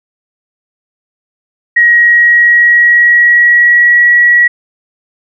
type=tone with pitch glide; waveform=sine; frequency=1896 to 1924.7 Hz; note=A#6 to B6; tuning=+29 to -45 cents; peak=-3 dBFS; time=1.76-4.48 s; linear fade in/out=10 ms; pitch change=+26 cents; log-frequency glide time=1.97-4.09 s; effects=none